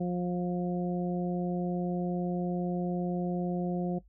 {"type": "harmonic tone", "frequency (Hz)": 177.6, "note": "F3", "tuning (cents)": 29, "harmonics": [1, 2, 3, 4], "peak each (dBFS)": [-29, -35, -39, -41], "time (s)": [0, 3.99], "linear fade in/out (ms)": 10, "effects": ["noise-tail reverb RT60 0.1 s tail -17 dB re dry", "added 50 Hz sine -56 dBFS peak until 4.08 s"]}